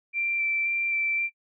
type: tone with vibrato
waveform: sine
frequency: 2349 Hz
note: D7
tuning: in tune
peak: -24 dBFS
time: 0.13-1.3 s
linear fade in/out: 50 ms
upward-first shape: square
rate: 1.9 Hz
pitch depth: 9 cents each way
effects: noise-tail reverb RT60 0.1 s tail -21 dB re dry